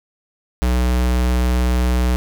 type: tone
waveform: square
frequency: 61.74 Hz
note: B1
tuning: in tune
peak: -15 dBFS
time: 0.62-2.16 s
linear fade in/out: 0 ms
effects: none